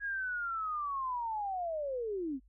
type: linear sweep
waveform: sine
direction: down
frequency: 1661.2 to 246.9 Hz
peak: -33 dBFS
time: 0-2.4 s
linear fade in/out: 50 ms
effects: noise-tail reverb RT60 0.1 s tail -26 dB re dry + added 50 Hz sine -60 dBFS peak until 2.48 s